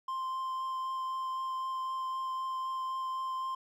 triangle tone with vibrato, 1046.5 Hz, C6, in tune, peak -31 dBFS, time 0.08-3.55 s, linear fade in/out 5 ms, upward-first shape triangle, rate 3.9 Hz, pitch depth 9 cents each way, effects none

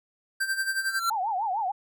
square tone with tremolo, 1568 Hz, G6, in tune, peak -24 dBFS, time 0.4-1 s, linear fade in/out 10 ms, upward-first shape sine, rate 11 Hz, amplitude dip 70%
square tone with exponential growth, 1359 Hz, F6, 48 cents flat, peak -21 dBFS, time 0.76-1.1 s, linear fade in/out 5 ms, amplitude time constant 72 ms
sine tone with vibrato, 816 Hz, G#5, 31 cents flat, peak -25 dBFS, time 1.1-1.72 s, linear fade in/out 10 ms, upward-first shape triangle, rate 6.6 Hz, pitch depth 250 cents each way
effects none

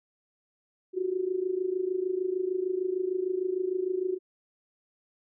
sine tone with amplitude modulation, 370 Hz, F#4, in tune, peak -23 dBFS, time 0.93-4.19 s, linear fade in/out 50 ms, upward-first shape sine, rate 26.6 Hz, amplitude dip 80%, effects none

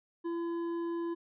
sine tone with hard clipping, 338.2 Hz, E4, 44 cents sharp, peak -34 dBFS, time 0.24-1.15 s, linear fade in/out 20 ms, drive 7 dB, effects resampled to 8000 Hz

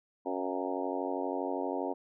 harmonic tone with a mistuned harmonic, 92.5 Hz, F#2, in tune, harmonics 3 / 4 / 5 / 6 / 7 / 8 / 9 / 10, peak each -37 / -38 / -39 / -40 / -40 / -41 / -42 / -42 dBFS, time 0.25-1.94 s, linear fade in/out 20 ms, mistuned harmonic 8, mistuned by -24 cents, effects none

